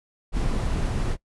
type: noise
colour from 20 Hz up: brown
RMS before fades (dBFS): -24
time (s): 0.32-1.17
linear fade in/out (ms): 50
effects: noise-tail reverb RT60 0.1 s tail -20 dB re dry + resampled to 24000 Hz